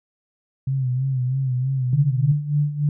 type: tone with vibrato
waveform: sine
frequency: 130.2 Hz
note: C3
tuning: 8 cents flat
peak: -19 dBFS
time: 0.67-2.32 s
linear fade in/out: 5 ms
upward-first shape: sine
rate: 3.1 Hz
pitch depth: 72 cents each way
type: tone with tremolo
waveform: sine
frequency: 146.9 Hz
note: D3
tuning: 1 cent sharp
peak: -15 dBFS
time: 1.93-2.89 s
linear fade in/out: 2 ms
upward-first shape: sine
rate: 3.4 Hz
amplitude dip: 75%
effects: none